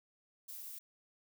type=noise with amplitude modulation; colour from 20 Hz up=violet; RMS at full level=-43 dBFS; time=0.48-0.79 s; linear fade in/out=10 ms; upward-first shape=sine; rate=249 Hz; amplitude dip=95%; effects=none